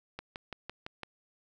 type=click train; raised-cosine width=0.3 ms; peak=-23 dBFS; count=6; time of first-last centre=0.19-1.033 s; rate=5.93 Hz; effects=none